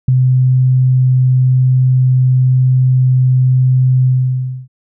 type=tone with ADSR envelope; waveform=sine; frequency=128.5 Hz; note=C3; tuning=31 cents flat; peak=-3 dBFS; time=0.08-4.68 s; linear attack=6 ms; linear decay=5 ms; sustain=-4 dB; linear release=620 ms; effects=none